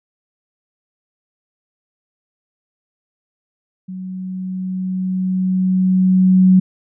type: tone with level ramp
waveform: sine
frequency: 186 Hz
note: F#3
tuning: 9 cents sharp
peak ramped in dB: -26 to -6 dBFS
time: 3.88-6.6 s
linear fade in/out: 10 ms
effects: none